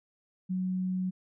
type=tone; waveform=sine; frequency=185 Hz; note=F#3; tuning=in tune; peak=-28 dBFS; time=0.49-1.11 s; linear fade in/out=20 ms; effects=none